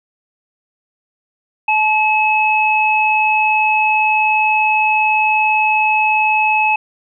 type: tone pair together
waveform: sine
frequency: 861.3 / 2579 Hz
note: A5 / E7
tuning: -37 / -39 cents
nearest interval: octave + perfect fifth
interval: 1898 cents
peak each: -14 dBFS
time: 1.68-6.76 s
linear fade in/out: 5 ms
effects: none